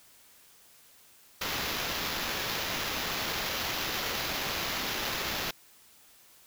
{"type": "noise with sample-and-hold", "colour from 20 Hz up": "violet", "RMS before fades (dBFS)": -33, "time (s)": [1.41, 5.51], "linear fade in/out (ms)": 5, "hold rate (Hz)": 8820, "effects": ["white hiss -58 dBFS RMS until 6.46 s"]}